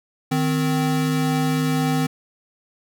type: tone pair together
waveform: square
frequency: 154.9 / 258.8 Hz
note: D#3 / C4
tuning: -7 / -19 cents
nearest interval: major sixth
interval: 888 cents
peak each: -22 dBFS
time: 0.31-2.07 s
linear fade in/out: 10 ms
effects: none